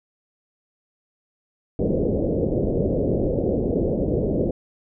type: low-pass noise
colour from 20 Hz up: white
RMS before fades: -22 dBFS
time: 1.79-4.51 s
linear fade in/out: 2 ms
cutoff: 550 Hz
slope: 48 dB/octave
effects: none